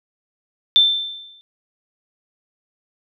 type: tone with exponential decay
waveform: sine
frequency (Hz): 3553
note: A7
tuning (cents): +16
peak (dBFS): -7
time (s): 0.76-1.41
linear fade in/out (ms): 0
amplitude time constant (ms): 140
effects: none